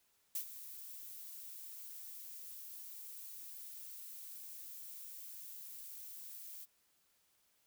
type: noise with ADSR envelope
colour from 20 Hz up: violet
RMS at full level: -37 dBFS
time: 0.35-6.66 s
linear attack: 4 ms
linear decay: 87 ms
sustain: -13 dB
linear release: 29 ms
effects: white hiss -75 dBFS RMS until 7.66 s